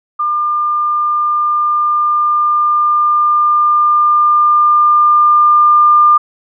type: tone with level ramp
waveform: sine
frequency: 1200 Hz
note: D6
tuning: 37 cents sharp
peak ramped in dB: -12 to -4 dBFS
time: 0.19-6.18 s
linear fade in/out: 10 ms
effects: none